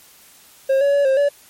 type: tone with pitch steps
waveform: triangle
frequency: 537 / 564 / 568 / 533 / 572 Hz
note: C5 / C#5 / C#5 / C5 / D5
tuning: +45 / +30 / +42 / +32 / -46 cents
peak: -11 dBFS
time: 0.69-1.29 s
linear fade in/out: 10 ms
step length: 120 ms
effects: white hiss -48 dBFS RMS until 1.49 s + MP3 64 kbps